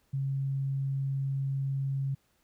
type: tone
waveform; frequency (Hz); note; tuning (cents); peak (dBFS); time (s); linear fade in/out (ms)
sine; 136.4; C#3; -28; -28; 0.13-2.15; 10
effects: pink hiss -71 dBFS RMS until 2.43 s